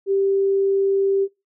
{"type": "tone", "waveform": "sine", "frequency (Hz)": 392, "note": "G4", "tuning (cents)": 0, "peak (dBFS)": -16, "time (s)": [0.06, 1.28], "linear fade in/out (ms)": 50, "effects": ["noise-tail reverb RT60 0.2 s tail -18 dB re dry"]}